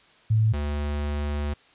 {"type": "tone pair in turn", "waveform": ["sine", "square"], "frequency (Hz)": [109.6, 73.15], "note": ["A2", "D2"], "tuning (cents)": [-6, -6], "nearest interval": "perfect fifth", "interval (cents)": 700, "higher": "first", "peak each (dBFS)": [-17, -26], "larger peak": "first", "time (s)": [[0.3, 0.53], [0.53, 1.54]], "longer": "second", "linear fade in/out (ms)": 10, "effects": ["white hiss -56 dBFS RMS until 1.74 s", "resampled to 8000 Hz"]}